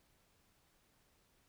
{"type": "silence", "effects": ["pink hiss -73 dBFS RMS until 1.48 s"]}